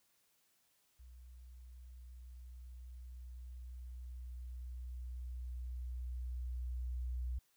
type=tone with level ramp; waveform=sine; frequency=61.74 Hz; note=B1; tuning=in tune; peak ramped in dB=-53 to -35 dBFS; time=0.99-7.39 s; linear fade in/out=10 ms; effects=tanh soft clip ceiling -32 dBFS + white hiss -75 dBFS RMS until 7.56 s